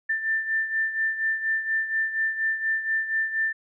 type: beating tone pair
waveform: sine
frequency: 1780 / 1784.2 Hz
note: A6 / A6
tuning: +20 / +24 cents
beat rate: 4.2 Hz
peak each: -24 / -30 dBFS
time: 0.09-3.53 s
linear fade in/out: 10 ms
effects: none